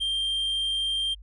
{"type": "tone", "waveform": "triangle", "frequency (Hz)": 3176, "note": "G7", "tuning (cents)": 22, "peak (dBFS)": -23, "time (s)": [0, 1.15], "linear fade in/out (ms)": 20, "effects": ["added 50 Hz sine -43 dBFS peak until 1.22 s", "resampled to 24000 Hz"]}